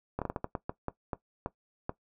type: slowing click train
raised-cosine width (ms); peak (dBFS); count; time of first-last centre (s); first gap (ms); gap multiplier
1; -18; 12; 0.19-1.894; 27; 1.32
effects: noise-tail reverb RT60 0.1 s tail -17 dB re dry